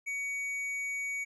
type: tone with tanh clipping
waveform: triangle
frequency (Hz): 2250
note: C#7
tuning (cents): +25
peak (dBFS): -34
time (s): 0.06-1.25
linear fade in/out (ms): 20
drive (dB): 12
effects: none